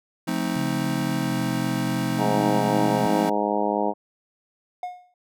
square chord, F dominant seventh, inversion none, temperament just, 174.61 / 218.3 / 261.9 / 314.3 Hz, F3 / A3 / C4 / Eb4, 0 / -13 / +2 / +18 cents, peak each -30 dBFS, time 0.27-3.3 s, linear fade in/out 10 ms
sine tone with pitch glide, 138.59 to 129.31 Hz, C#3 to C3, 0 to -20 cents, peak -29 dBFS, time 0.56-3.06 s, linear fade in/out 2 ms, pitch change -120 cents, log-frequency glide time 1.2-1.38 s
harmonic tone, 103.83 Hz, G#2, in tune, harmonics 2 / 3 / 4 / 5 / 6 / 7 / 8 / 9, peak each -29 / -29 / -29 / -29 / -29 / -29 / -29 / -29 dBFS, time 2.17-3.94 s, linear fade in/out 50 ms
triangle tone with exponential decay, 721 Hz, F#5, 45 cents flat, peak -23 dBFS, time 4.83-5.14 s, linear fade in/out 2 ms, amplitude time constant 66 ms
effects none

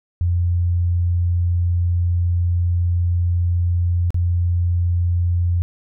sine tone with dropouts, 87.31 Hz, F2, in tune, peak -15 dBFS, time 0.21-5.62 s, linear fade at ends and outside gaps 0 ms, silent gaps 4.105-4.144 s, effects none

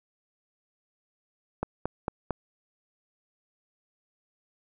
click train, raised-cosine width 1 ms, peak -14 dBFS, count 4, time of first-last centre 1.63-2.307 s, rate 4.43 Hz, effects none

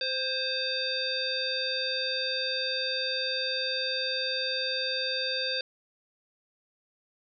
harmonic tone with a mistuned harmonic, 520 Hz, C5, 11 cents flat, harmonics 1 / 3 / 5 / 7 / 9, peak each -35 / -36 / -37 / -33 / -32 dBFS, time 0.01-5.61 s, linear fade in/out 2 ms, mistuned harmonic 3, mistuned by +33 cents, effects none

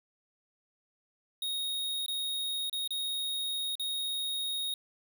square tone with dropouts, 3743 Hz, A#7, 6 cents sharp, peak -32 dBFS, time 1.42-4.74 s, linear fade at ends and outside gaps 2 ms, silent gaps 2.062-2.081 / 2.697-2.728 / 2.876-2.906 / 3.754-3.796 s, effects 10-bit

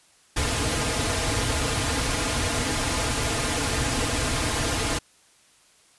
pink noise with comb filter, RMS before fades -25 dBFS, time 0.36-4.99 s, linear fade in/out 10 ms, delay 5.3 ms, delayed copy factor -0.75, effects white hiss -58 dBFS RMS until 5.98 s + resampled to 24000 Hz

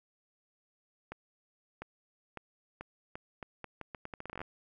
accelerating click train, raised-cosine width 0.5 ms, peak -26 dBFS, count 20, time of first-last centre 1.12-4.416 s, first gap 700 ms, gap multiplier 0.79, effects none

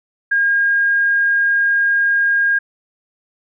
sine tone, 1621 Hz, G#6, 42 cents flat, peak -12 dBFS, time 0.31-2.59 s, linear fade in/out 10 ms, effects none

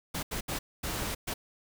pink noise bursts at uneven times, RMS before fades -34 dBFS, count 5, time 0.14-0.23 / 0.31-0.41 / 0.48-0.59 / 0.83-1.15 / 1.27-1.34 s, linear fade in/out 10 ms, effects none

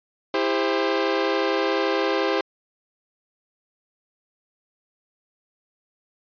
sawtooth chord, C major, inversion first, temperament equal with one note detuned, 329.6 / 400.9 / 523.3 Hz, E4 / G4 / C5, 0 / +39 / 0 cents, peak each -22 / -20 / -21 dBFS, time 0.34-2.41 s, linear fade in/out 2 ms, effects resampled to 11025 Hz

